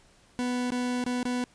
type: tone with dropouts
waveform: 40% pulse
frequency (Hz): 247.4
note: B3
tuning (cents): +3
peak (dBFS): -26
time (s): 0.39-1.44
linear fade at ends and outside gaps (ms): 0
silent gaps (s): 0.705-0.72 / 1.04-1.063 / 1.23-1.253
effects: pink hiss -60 dBFS RMS until 1.54 s + resampled to 22050 Hz